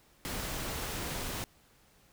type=noise; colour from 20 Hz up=pink; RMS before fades=-37 dBFS; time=0.25-1.44 s; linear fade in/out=0 ms; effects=pink hiss -64 dBFS RMS until 2.12 s